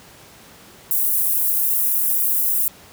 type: high-pass noise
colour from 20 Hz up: pink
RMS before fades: -19 dBFS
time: 0.91-2.68 s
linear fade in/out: 0 ms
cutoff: 12000 Hz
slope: 24 dB/octave
effects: pink hiss -45 dBFS RMS until 2.92 s + high-pass 80 Hz 12 dB/octave